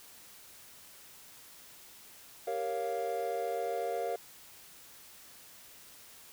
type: chord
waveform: triangle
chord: G half-diminished seventh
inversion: none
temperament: equal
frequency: 392 / 466.2 / 554.4 / 698.5 Hz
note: G4 / Bb4 / Db5 / F5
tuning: 0 / 0 / 0 / 0 cents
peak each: -39 / -34 / -37 / -34 dBFS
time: 2.47-4.16 s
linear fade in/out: 5 ms
effects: white hiss -54 dBFS RMS until 6.32 s